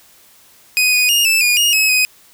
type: tone with pitch steps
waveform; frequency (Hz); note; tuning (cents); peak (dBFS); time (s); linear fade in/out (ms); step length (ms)
sawtooth; 2497 / 2476 / 2840 / 2636 / 2443 / 2856 / 2567 / 2508; D#7 / D#7 / F7 / E7 / D#7 / F7 / E7 / D#7; +6 / -9 / +28 / -1 / -32 / +38 / -47 / +13; -8; 0.77-2.05; 0; 160
effects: white hiss -48 dBFS RMS until 2.33 s